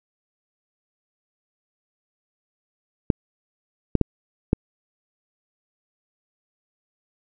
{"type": "clicks", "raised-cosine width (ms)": 3, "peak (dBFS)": -3, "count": 4, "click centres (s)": [3.102, 3.953, 4.013, 4.531], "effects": []}